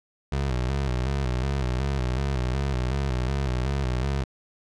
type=tone with vibrato; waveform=25% pulse; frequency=65.4 Hz; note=C2; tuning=in tune; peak=-20 dBFS; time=0.32-4.24 s; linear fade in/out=5 ms; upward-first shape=square; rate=2.7 Hz; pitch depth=91 cents each way; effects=low-pass 6000 Hz 12 dB/octave